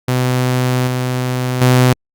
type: tone with level steps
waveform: sawtooth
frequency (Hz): 126.5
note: B2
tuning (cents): +42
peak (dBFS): -9 / -12 / -4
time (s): 0.08-1.93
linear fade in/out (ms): 5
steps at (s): 0.87 / 1.61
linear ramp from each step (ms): 5
effects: Opus 48 kbps